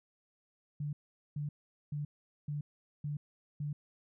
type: tone bursts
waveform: sine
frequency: 146.9 Hz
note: D3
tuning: 1 cent sharp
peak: -34 dBFS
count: 6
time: 0.8-3.73 s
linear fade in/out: 5 ms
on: 130 ms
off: 430 ms
effects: none